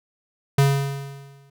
square tone with exponential decay, 138.9 Hz, C#3, 4 cents sharp, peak -13 dBFS, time 0.58-1.5 s, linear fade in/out 5 ms, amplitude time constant 200 ms, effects none

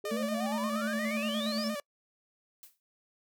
sine exponential sweep, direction up, 400.4 to 5430 Hz, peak -36 dBFS, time 0.04-1.68 s, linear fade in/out 2 ms
sawtooth tone with vibrato, 592 Hz, D5, 14 cents sharp, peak -31 dBFS, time 0.05-1.8 s, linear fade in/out 2 ms, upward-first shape square, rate 8.5 Hz, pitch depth 45 cents each way
triangle tone with tremolo, 220 Hz, A3, in tune, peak -28 dBFS, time 0.11-1.75 s, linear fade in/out 10 ms, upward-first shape sine, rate 9.7 Hz, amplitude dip 45%
blue noise with exponential decay, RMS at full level -47 dBFS, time 2.63-2.8 s, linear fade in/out 0 ms, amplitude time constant 36 ms
effects noise-tail reverb RT60 0.1 s tail -26 dB re dry

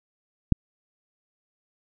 click, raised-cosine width 5 ms, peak -4 dBFS, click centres 0.523 s, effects none

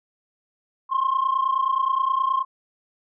sine tone pair together, 1048 / 1077.5 Hz, C6 / C#6, +2 / -49 cents, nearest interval unison, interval 49 cents, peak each -21 dBFS, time 0.89-2.45 s, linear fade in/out 50 ms, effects tanh soft clip ceiling -14 dBFS

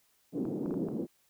white band-pass noise, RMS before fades -34 dBFS, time 0.32-1.07 s, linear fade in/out 50 ms, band 170 to 360 Hz, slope 24 dB/octave
clicks, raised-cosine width 1 ms, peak -30 dBFS, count 5, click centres 0.453 / 0.66 / 0.709 / 0.741 / 0.886 s
effects white hiss -70 dBFS RMS until 1.29 s

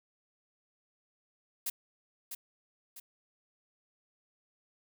blue noise with echo, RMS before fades -34 dBFS, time 1.66-1.7 s, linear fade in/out 5 ms, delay 650 ms, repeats 2, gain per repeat -7 dB, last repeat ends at 3 s, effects none

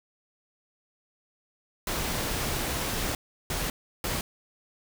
pink noise bursts at uneven times, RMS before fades -30 dBFS, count 3, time 1.87-3.15 / 3.5-3.7 / 4.04-4.21 s, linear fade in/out 2 ms, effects none

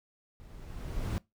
brown noise with level ramp, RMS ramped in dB -51 to -30 dBFS, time 0.4-1.18 s, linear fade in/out 0 ms, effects noise-tail reverb RT60 0.2 s tail -22 dB re dry

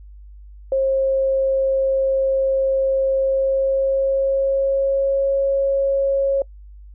sine tone with pitch glide, 536 to 548.2 Hz, C5 to C#5, +42 to -19 cents, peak -15 dBFS, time 0.72-6.42 s, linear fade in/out 2 ms, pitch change +39 cents, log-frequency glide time 3.19-5.33 s, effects noise-tail reverb RT60 0.1 s tail -25 dB re dry + added 50 Hz sine -38 dBFS peak until 6.94 s

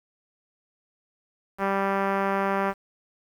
5% pulse tone with low-pass filter, 196 Hz, G3, in tune, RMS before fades -25 dBFS, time 1.58-2.74 s, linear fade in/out 50 ms, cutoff 1300 Hz, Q 0.8, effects 8-bit

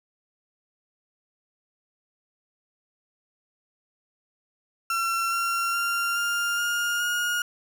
35% pulse tone with pitch steps, 1356 / 1371 / 1386.1 / 1401.4 / 1416.9 / 1432.5 Hz, E6 / F6 / F6 / F6 / F6 / F6, +49 / -32 / -13 / +6 / +25 / +44 cents, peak -22 dBFS, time 4.9-7.42 s, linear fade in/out 2 ms, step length 420 ms, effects none

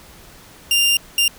sawtooth tone bursts at uneven times, 2794 Hz, F7, in tune, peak -10 dBFS, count 2, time 0.71-0.97 / 1.18-1.28 s, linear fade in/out 2 ms, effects pink hiss -44 dBFS RMS until 1.38 s

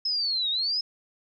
sine linear two-way sweep, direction down then up, 5200 to 3675 to 5200 Hz, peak -24 dBFS, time 0.05-0.81 s, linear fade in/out 5 ms, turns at 0.5 s, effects none

